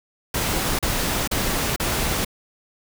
pink noise bursts, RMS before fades -23 dBFS, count 4, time 0.34-2.248 s, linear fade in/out 5 ms, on 450 ms, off 36 ms, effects none

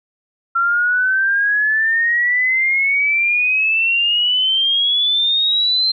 sine exponential sweep, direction up, 1361 to 4147 Hz, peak -13 dBFS, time 0.55-5.92 s, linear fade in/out 10 ms, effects none

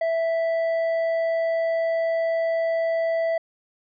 sine tone with hard clipping, 659 Hz, E5, 1 cent flat, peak -22 dBFS, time 0.01-3.38 s, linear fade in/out 5 ms, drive 5 dB, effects resampled to 11025 Hz

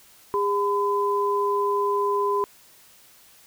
sine tone pair together, 405.7 / 1010.6 Hz, G#4 / B5, -41 / +40 cents, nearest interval octave + major third, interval 1581 cents, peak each -23 dBFS, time 0.34-2.44 s, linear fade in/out 0 ms, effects white hiss -53 dBFS RMS until 3.46 s

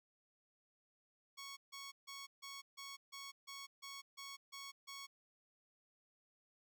10% pulse tone bursts, 1108.7 Hz, C#6, in tune, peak -40 dBFS, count 11, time 1.37-5.07 s, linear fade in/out 20 ms, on 200 ms, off 150 ms, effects none

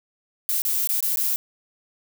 violet noise with dropouts, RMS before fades -23 dBFS, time 0.49-1.36 s, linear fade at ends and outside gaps 0 ms, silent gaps 0.619-0.651 / 0.873-0.891 / 1.005-1.026 / 1.159-1.172 s, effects none

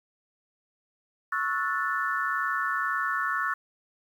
sine chord, F# minor seventh, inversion second, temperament equal with one note detuned, 1108.7 / 1318.5 / 1460.4 / 1760 Hz, C#6 / E6 / F#6 / A6, 0 / 0 / -23 / 0 cents, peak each -31 dBFS, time 1.32-3.54 s, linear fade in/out 5 ms, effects 9-bit

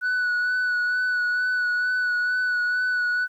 sine tone with vibrato, 1480 Hz, F#6, in tune, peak -18 dBFS, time 0.01-3.28 s, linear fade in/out 50 ms, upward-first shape sine, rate 2.2 Hz, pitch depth 21 cents each way, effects tanh soft clip ceiling -20 dBFS + 10-bit

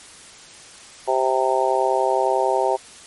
harmonic tone, 130.81 Hz, C3, in tune, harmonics 3 / 4 / 5 / 6 / 7, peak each -23 / -23 / -23 / -23 / -23 dBFS, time 1.07-2.77 s, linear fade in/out 20 ms, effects white hiss -43 dBFS RMS until 3.06 s + MP3 48 kbps

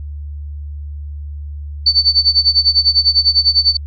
sine tone with tremolo, 4525 Hz, C#8, 35 cents sharp, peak -6 dBFS, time 1.86-3.77 s, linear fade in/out 5 ms, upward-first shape sine, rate 10 Hz, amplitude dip 90%, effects added 73 Hz sine -24 dBFS peak until 3.86 s

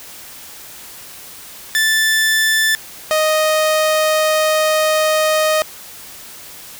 sawtooth tone pair in turn, 1760 / 622.3 Hz, A6 / D#5, 0 / 0 cents, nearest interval octave + tritone, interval 1800 cents, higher first, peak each -9 dBFS, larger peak neither, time 1.75-2.75 / 3.11-5.62 s, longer second, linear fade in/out 0 ms, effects white hiss -36 dBFS RMS until 6.79 s

